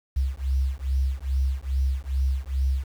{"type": "beating tone pair", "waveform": "sine", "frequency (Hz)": [65.41, 67.81], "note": ["C2", "C#2"], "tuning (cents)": [0, -38], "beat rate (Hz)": 2.4, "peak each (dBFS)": -25, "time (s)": [0.16, 2.84], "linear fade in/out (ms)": 10, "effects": ["8-bit"]}